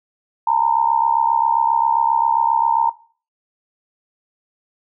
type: tone with amplitude modulation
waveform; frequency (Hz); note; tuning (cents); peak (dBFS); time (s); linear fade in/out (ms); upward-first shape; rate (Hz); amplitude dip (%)
sine; 918; A#5; -27; -10; 0.47-2.9; 5; sine; 67.5; 85
effects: noise-tail reverb RT60 0.4 s tail -17 dB re dry